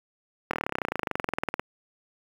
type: slowing click train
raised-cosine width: 0.5 ms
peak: -11 dBFS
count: 30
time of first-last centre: 0.51-1.595 s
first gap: 24 ms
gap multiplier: 1.03
effects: high-pass 150 Hz 12 dB/octave + 7-bit